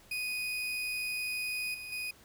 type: tone with level steps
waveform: 35% pulse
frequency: 2489 Hz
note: D#7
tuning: in tune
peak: -31 / -39 / -33 dBFS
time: 0.11-2.11 s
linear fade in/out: 5 ms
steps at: 1.74 / 1.92 s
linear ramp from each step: 5 ms
effects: pink hiss -59 dBFS RMS until 2.24 s